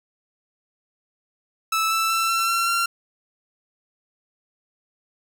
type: tone with pitch steps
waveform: sawtooth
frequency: 1311 / 1323.2 / 1335.5 / 1347.9 / 1360.4 / 1373 Hz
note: E6 / E6 / E6 / E6 / F6 / F6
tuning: -10 / +6 / +22 / +38 / -46 / -30 cents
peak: -16 dBFS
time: 1.72-2.86 s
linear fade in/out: 5 ms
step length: 190 ms
effects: none